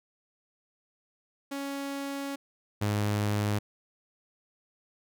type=tone pair in turn; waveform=sawtooth; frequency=278.2 / 104 Hz; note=C#4 / G#2; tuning=+6 / +3 cents; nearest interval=octave + perfect fourth; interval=1703 cents; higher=first; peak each=-29 / -22 dBFS; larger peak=second; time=1.51-2.36 / 2.81-3.59 s; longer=first; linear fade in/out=10 ms; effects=none